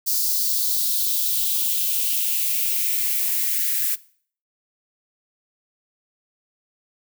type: noise with high-pass filter sweep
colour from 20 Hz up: violet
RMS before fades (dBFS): -22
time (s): 0.06-3.96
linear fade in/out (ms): 20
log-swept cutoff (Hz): 4900 to 1700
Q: 2.9
effects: noise-tail reverb RT60 0.5 s tail -20 dB re dry